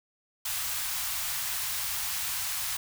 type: band-stop noise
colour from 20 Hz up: white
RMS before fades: -32 dBFS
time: 0.45-2.77 s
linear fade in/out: 5 ms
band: 130 to 790 Hz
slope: 24 dB/octave
effects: none